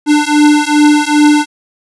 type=beating tone pair; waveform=square; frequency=296.2 / 298.7 Hz; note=D4 / D4; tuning=+15 / +29 cents; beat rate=2.5 Hz; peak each=-10 dBFS; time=0.06-1.46 s; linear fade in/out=50 ms; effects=resampled to 24000 Hz